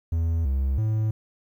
triangle tone with pitch steps, 82.5 / 67.2 / 109.1 Hz, E2 / C2 / A2, +2 / +47 / -14 cents, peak -19 dBFS, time 0.12-1.11 s, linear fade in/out 5 ms, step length 330 ms, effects 10-bit

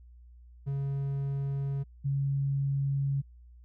triangle / sine tone pair in turn, 138.59 / 138.59 Hz, C#3 / C#3, 0 / 0 cents, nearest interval unison, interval 0 cents, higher neither, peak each -27 / -26 dBFS, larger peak second, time 0.66-1.84 / 2.04-3.22 s, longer neither, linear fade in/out 20 ms, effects added 60 Hz sine -50 dBFS peak until 3.64 s

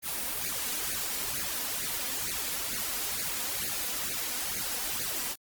white noise with flanger, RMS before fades -33 dBFS, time 0.02-5.36 s, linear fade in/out 50 ms, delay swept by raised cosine 0.44 to 4.14 ms, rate 2.2 Hz, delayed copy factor +0.8, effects Opus 24 kbps

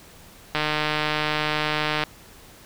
click train, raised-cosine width 0.3 ms, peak -7 dBFS, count 227, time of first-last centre 0.55-2.037 s, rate 152 Hz, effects pink hiss -48 dBFS RMS until 2.65 s

